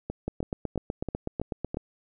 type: two click trains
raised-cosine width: 2 ms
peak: -18 / -16 dBFS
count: 6 / 13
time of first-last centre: 0.1-1.745 / 0.28-1.771 s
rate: 3.04 / 8.05 Hz
effects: none